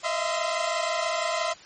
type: tone cluster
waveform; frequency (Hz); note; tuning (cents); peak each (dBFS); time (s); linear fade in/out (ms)
sawtooth; 625 / 656 / 682 / 1030; D#5 / E5 / F5 / C6; +8 / -9 / -41 / -28; -27; 0.03-1.54; 20
effects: white hiss -48 dBFS RMS until 1.65 s + MP3 32 kbps